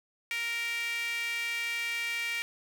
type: tone with high-pass filter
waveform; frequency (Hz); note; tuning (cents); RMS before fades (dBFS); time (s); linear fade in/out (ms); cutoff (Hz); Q
sawtooth; 466.2; A#4; 0; -33; 0.31-2.42; 0; 2200; 6.4
effects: none